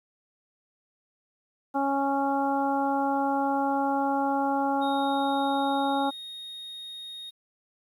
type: harmonic tone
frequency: 276.5 Hz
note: C#4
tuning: 4 cents flat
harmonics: 1 / 2 / 3 / 4 / 5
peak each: -28 / -32 / -26 / -36 / -36 dBFS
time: 1.74-6.11 s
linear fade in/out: 20 ms
type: tone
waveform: triangle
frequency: 3725 Hz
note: A#7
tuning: 2 cents flat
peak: -36 dBFS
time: 4.81-7.31 s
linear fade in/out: 20 ms
effects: 10-bit